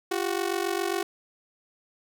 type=ring-modulated tone; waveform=sawtooth; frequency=370 Hz; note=F#4; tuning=in tune; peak=-19 dBFS; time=0.11-1.03 s; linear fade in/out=5 ms; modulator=23.7 Hz; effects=none